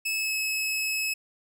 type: tone with pitch glide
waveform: sawtooth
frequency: 2600 to 2581 Hz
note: E7 to E7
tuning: -24 to -37 cents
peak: -23 dBFS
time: 0.05-1.14 s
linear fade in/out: 10 ms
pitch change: -13 cents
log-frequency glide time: 0.16-0.35 s
effects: none